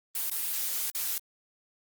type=noise with dropouts; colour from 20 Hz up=blue; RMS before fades=-31 dBFS; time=0.15-1.18 s; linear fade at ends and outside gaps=1 ms; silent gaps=0.298-0.315 / 0.901-0.949 s; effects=Opus 32 kbps